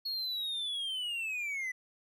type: linear sweep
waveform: triangle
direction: down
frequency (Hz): 4345 to 1975.5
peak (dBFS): -32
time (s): 0.05-1.72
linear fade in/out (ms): 10
effects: none